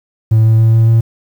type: tone with pitch steps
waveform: triangle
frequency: 110.7 / 111.47 / 112.25 / 113.03 / 113.81 Hz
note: A2 / A2 / A2 / A2 / A#2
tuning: +11 / +23 / +35 / +47 / -41 cents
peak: -3 dBFS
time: 0.31-1.01 s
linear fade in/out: 10 ms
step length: 140 ms
effects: tanh soft clip ceiling 0 dBFS + 7-bit